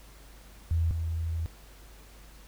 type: tone pair in turn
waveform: sine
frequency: 82.6 / 82.03 Hz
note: E2 / E2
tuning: +4 / -8 cents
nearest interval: unison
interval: 12 cents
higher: first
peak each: -23 / -28 dBFS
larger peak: first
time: 0.71-0.91 / 0.91-1.46 s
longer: second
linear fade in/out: 0 ms
effects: added 50 Hz sine -50 dBFS peak until 2.47 s + pink hiss -55 dBFS RMS until 2.47 s